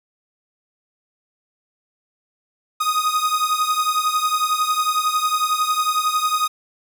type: beating tone pair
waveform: 45% pulse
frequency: 1242 / 1253 Hz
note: D#6 / D#6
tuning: -3 / +12 cents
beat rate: 11 Hz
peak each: -20 / -22 dBFS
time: 2.8-6.48 s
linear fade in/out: 10 ms
effects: none